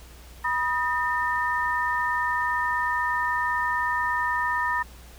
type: tone cluster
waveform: sine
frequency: 974 / 1245 / 1811 Hz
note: B5 / D#6 / A6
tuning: -24 / +1 / +49 cents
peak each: -26 / -30 / -26 dBFS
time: 0.44-4.83 s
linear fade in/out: 10 ms
effects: added 60 Hz sine -45 dBFS peak until 5.18 s + pink hiss -50 dBFS RMS until 5.18 s